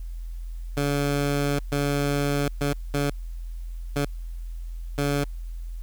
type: tone bursts at uneven times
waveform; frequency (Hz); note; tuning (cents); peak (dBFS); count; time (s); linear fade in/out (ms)
15% pulse; 142.8; D3; -48; -16; 6; 0.77-1.59 / 1.72-2.48 / 2.61-2.73 / 2.94-3.1 / 3.96-4.05 / 4.98-5.24; 2
effects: added 42 Hz sine -31 dBFS peak until 5.82 s + white hiss -60 dBFS RMS until 5.82 s